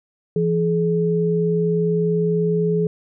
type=tone pair together; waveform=sine; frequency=168.34 / 424.2 Hz; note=E3 / G#4; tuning=+37 / +37 cents; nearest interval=octave + major third; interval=1600 cents; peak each=-19 dBFS; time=0.36-2.87 s; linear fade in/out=2 ms; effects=none